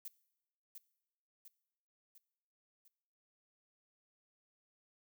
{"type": "noise with echo", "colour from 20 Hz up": "violet", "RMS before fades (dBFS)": -45, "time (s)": [0.05, 0.08], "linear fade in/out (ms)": 2, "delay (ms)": 700, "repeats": 4, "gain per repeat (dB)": -5, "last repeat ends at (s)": 2.88, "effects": ["noise-tail reverb RT60 0.9 s tail -20 dB re dry"]}